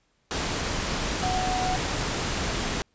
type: tone in noise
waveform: sine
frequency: 740 Hz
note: F#5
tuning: in tune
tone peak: -26 dBFS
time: 1.23-1.76 s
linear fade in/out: 0 ms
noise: pink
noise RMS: -28 dBFS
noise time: 0.31-2.82 s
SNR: -1 dB
effects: pink hiss -69 dBFS RMS until 2.94 s + resampled to 16000 Hz